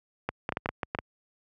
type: clicks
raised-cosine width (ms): 0.5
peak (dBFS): -13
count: 9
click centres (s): 0.29 / 0.491 / 0.523 / 0.571 / 0.659 / 0.69 / 0.832 / 0.949 / 0.988
effects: high-pass 60 Hz 12 dB/octave